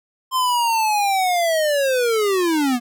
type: linear sweep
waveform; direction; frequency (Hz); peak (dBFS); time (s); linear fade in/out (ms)
square; down; 1046.5 to 233.1; -17; 0.31-2.8; 50
effects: none